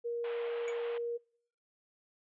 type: tone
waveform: sine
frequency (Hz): 471.6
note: A#4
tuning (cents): +20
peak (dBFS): -33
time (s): 0.04-1.18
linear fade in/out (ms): 20
type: band-pass noise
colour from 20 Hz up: pink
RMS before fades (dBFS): -48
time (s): 0.24-0.98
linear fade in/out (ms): 2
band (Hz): 480 to 3300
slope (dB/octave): 48
type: tone with exponential decay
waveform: square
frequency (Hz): 2269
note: C#7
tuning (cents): +40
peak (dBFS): -39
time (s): 0.68-0.76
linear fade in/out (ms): 0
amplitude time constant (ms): 16
effects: noise-tail reverb RT60 0.6 s tail -26 dB re dry + resampled to 22050 Hz